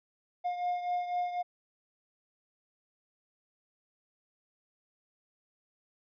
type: beating tone pair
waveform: triangle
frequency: 712 / 716 Hz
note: F5 / F5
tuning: +33 / +43 cents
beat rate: 4 Hz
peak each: -29 / -36 dBFS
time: 0.44-1.43 s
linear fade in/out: 20 ms
effects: resampled to 11025 Hz